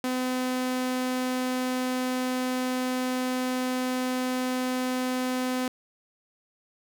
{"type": "tone", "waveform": "sawtooth", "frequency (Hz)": 254.3, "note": "C4", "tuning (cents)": -49, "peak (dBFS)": -22, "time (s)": [0.04, 5.68], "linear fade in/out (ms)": 2, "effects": []}